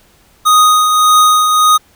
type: tone with tremolo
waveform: square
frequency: 1244.5 Hz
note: D#6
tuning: in tune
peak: -5 dBFS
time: 0.45-1.78 s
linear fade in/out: 20 ms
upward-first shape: triangle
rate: 1.7 Hz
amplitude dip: 45%
effects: pink hiss -49 dBFS RMS until 1.95 s